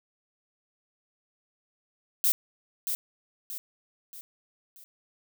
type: noise with echo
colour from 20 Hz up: violet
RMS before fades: -23 dBFS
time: 2.24-2.32 s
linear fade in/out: 0 ms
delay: 630 ms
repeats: 4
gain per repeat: -7 dB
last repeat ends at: 4.84 s
effects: none